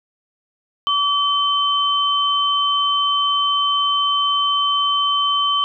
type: tone pair together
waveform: sine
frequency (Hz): 1148 / 3082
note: D6 / G7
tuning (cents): -40 / -30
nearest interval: octave + perfect fourth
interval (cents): 1710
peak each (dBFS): -18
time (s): 0.87-5.64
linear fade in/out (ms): 0
effects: none